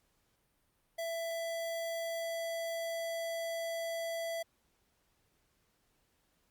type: tone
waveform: square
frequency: 665 Hz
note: E5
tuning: 15 cents sharp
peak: -36 dBFS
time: 0.98-4.43 s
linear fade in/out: 10 ms
effects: pink hiss -75 dBFS RMS until 6.5 s + Opus 48 kbps